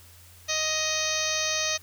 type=harmonic tone; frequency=625 Hz; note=D#5; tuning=8 cents sharp; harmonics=1 / 2 / 3 / 4 / 5 / 6 / 7 / 8 / 9 / 10; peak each=-34 / -37 / -34 / -33 / -37 / -33 / -34 / -37 / -34 / -31 dBFS; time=0.48-1.78 s; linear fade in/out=20 ms; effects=added 87 Hz sine -52 dBFS peak until 1.82 s + white hiss -53 dBFS RMS until 1.82 s